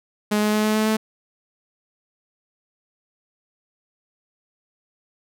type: tone with pitch steps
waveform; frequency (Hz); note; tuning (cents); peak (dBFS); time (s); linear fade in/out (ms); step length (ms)
sawtooth; 210 / 211.6 / 213.2 / 214.8 / 216.4 / 218; G#3 / G#3 / G#3 / A3 / A3 / A3; +19 / +33 / +46 / -41 / -29 / -16; -14; 0.31-0.97; 10; 110
effects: none